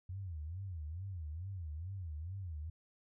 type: tone with vibrato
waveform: sine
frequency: 86 Hz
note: F2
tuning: 26 cents flat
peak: -40 dBFS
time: 0.09-2.7 s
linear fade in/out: 5 ms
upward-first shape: sine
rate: 2.3 Hz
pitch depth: 240 cents each way
effects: none